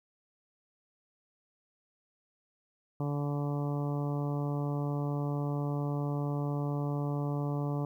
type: harmonic tone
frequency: 144.4 Hz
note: D3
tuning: 29 cents flat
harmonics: 1 / 2 / 3 / 4 / 5 / 6 / 7 / 8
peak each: -31 / -37 / -41 / -43 / -45 / -47 / -48 / -49 dBFS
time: 3-7.85 s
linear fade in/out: 2 ms
effects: 11-bit